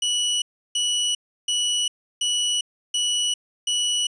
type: tone bursts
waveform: sawtooth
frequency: 2944 Hz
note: F#7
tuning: 9 cents flat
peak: -17 dBFS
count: 6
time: 0.02-4.07 s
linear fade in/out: 5 ms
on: 400 ms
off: 330 ms
effects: resampled to 22050 Hz